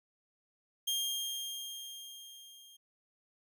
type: tone with level ramp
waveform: sawtooth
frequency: 3214 Hz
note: G7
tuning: 43 cents sharp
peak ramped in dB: -27 to -52 dBFS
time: 0.87-2.77 s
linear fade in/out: 10 ms
effects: none